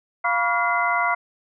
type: tone cluster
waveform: sine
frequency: 699 / 975 / 1140 / 1412 / 2049 Hz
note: F5 / B5 / C#6 / F6 / C7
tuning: +1 / -23 / +48 / +19 / -37 cents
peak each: -25 dBFS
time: 0.24-1.15 s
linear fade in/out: 10 ms
effects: none